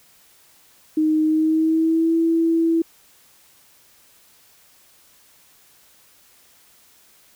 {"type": "tone with pitch glide", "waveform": "sine", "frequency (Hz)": [311.1, 329.6], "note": ["D#4", "E4"], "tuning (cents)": [0, 0], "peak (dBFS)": -15, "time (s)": [0.97, 2.82], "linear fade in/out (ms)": 5, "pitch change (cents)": 100, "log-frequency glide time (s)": [1.24, 2.16], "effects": ["white hiss -54 dBFS RMS until 7.35 s"]}